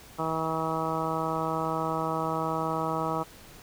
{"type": "harmonic tone", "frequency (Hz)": 160.7, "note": "E3", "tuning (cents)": -44, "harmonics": [1, 2, 3, 4, 5, 6, 7, 8], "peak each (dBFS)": [-35, -35, -35, -35, -35, -35, -35, -35], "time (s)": [0.18, 3.24], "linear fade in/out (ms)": 20, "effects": ["pink hiss -50 dBFS RMS until 3.62 s"]}